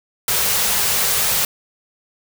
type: band-stop noise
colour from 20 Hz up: white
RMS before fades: -18 dBFS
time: 0.28-1.45 s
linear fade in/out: 2 ms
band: 230 to 370 Hz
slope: 96 dB/octave
effects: none